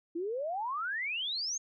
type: exponential sweep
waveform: sine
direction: up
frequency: 322.1 to 6645 Hz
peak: -32 dBFS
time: 0.15-1.58 s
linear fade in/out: 10 ms
effects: none